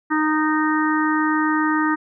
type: harmonic tone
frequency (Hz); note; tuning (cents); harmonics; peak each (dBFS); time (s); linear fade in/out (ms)
309; D#4; -12; 1 / 3 / 4 / 5 / 6; -19 / -25 / -24 / -27 / -26; 0.1-1.96; 20
effects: none